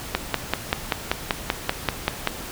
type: click train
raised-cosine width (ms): 0.3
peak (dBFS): -3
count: 12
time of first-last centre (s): 0.15-2.274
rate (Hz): 5.18
effects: pink hiss -35 dBFS RMS until 2.51 s